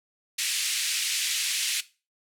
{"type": "band-pass noise", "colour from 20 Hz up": "pink", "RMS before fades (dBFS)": -28, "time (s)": [0.38, 1.81], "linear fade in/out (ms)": 10, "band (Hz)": [2300, 11000], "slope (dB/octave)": 24, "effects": ["noise-tail reverb RT60 0.3 s tail -17 dB re dry"]}